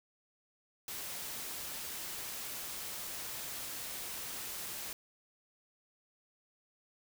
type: noise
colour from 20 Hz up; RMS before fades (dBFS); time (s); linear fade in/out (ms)
white; -42; 0.88-4.93; 2
effects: none